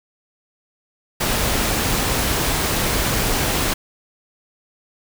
pink noise, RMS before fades -20 dBFS, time 1.2-3.74 s, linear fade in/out 10 ms, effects none

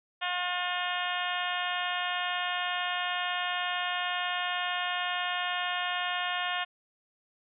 harmonic tone, 357.9 Hz, F4, 42 cents sharp, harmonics 2 / 3 / 4 / 5 / 6 / 7 / 8 / 9 / 10, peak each -35 / -37 / -37 / -36 / -42 / -40 / -37 / -39 / -43 dBFS, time 0.21-6.65 s, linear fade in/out 20 ms, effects none

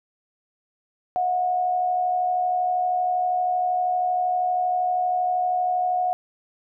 sine tone pair together, 654 / 726.7 Hz, E5 / F#5, -14 / -31 cents, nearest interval major second, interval 183 cents, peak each -32 / -20 dBFS, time 1.16-6.13 s, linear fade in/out 0 ms, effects none

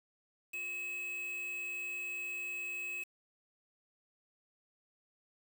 triangle tone with quantisation, 2573 Hz, E7, 43 cents flat, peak -36 dBFS, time 0.53-3.04 s, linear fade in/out 10 ms, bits 8, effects none

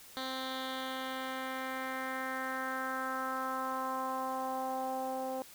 10% pulse tone with low-pass filter sweep, 261.6 Hz, C4, in tune, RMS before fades -37 dBFS, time 0.17-5.42 s, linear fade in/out 0 ms, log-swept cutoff 4100 to 650 Hz, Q 2.9, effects white hiss -54 dBFS RMS until 5.54 s

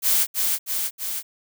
blue noise with echo, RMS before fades -19 dBFS, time 0.02-0.27 s, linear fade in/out 50 ms, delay 320 ms, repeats 3, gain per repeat -3 dB, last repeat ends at 1.23 s, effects none

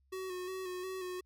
square tone with vibrato, 370 Hz, F#4, in tune, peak -39 dBFS, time 0.12-1.21 s, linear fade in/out 10 ms, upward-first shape square, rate 2.8 Hz, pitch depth 30 cents each way, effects added 67 Hz sine -68 dBFS peak until 1.25 s

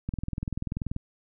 click train, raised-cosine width 5 ms, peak -18 dBFS, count 19, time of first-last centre 0.09-0.964 s, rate 20.6 Hz, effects none

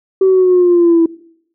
sine linear sweep, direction down, 383.7 to 328.5 Hz, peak -5 dBFS, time 0.21-1.06 s, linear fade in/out 5 ms, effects noise-tail reverb RT60 0.7 s tail -21 dB re dry + tanh soft clip ceiling -3 dBFS

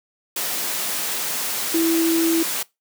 sine tone in noise, 329.6 Hz, E4, in tune, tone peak -16 dBFS, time 1.74-2.43 s, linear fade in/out 5 ms, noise white, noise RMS -25 dBFS, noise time 0.36-2.63 s, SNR +6 dB, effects noise-tail reverb RT60 0.2 s tail -22 dB re dry + high-pass 200 Hz 12 dB/octave

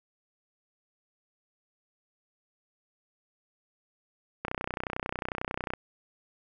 click train, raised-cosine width 0.5 ms, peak -16 dBFS, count 41, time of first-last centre 4.45-5.736 s, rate 31.1 Hz, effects none

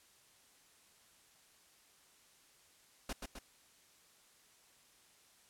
pink noise with echo, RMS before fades -40 dBFS, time 3.09-3.13 s, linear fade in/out 5 ms, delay 130 ms, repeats 2, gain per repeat -4 dB, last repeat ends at 3.39 s, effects white hiss -66 dBFS RMS until 5.49 s + low-pass 11000 Hz 12 dB/octave

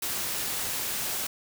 white noise, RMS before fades -31 dBFS, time 0.02-1.27 s, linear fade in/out 5 ms, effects none

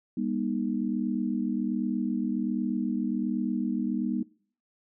sine tone cluster, 200.5 / 241.8 / 309.6 Hz, G3 / B3 / D#4, +39 / -36 / -9 cents, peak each -31 / -29 / -33 dBFS, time 0.17-4.23 s, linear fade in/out 5 ms, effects noise-tail reverb RT60 0.5 s tail -22 dB re dry

